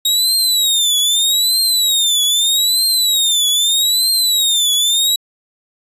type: tone with vibrato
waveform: sawtooth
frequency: 3767 Hz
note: A#7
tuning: 17 cents sharp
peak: -9 dBFS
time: 0.05-5.16 s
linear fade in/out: 5 ms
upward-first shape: triangle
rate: 0.8 Hz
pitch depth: 190 cents each way
effects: resampled to 32000 Hz